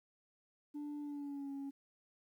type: tone with pitch glide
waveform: sine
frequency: 293.4 to 276.9 Hz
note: D4 to C#4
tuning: -2 to -2 cents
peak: -38 dBFS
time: 0.74-1.71 s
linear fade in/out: 20 ms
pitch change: -100 cents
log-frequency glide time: 1-1.51 s
effects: tanh soft clip ceiling -40 dBFS + 12-bit